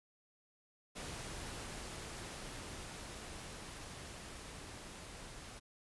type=noise with level ramp; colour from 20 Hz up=pink; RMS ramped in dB=-45 to -51 dBFS; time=0.95-5.6 s; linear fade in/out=20 ms; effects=resampled to 24000 Hz